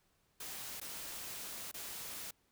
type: noise with dropouts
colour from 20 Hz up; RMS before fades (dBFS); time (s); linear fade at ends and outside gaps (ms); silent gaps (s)
white; -45; 0.4-2.31; 5; 0.801-0.813 / 1.715-1.741
effects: pink hiss -75 dBFS RMS until 2.51 s